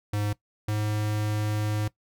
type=tone pair in turn; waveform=square; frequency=103.83 / 105.95 Hz; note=G#2 / G#2; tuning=0 / +35 cents; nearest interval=unison; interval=35 cents; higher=second; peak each=-26 dBFS; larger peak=neither; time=0.13-0.33 / 0.68-1.88 s; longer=second; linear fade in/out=5 ms; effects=noise-tail reverb RT60 0.1 s tail -19 dB re dry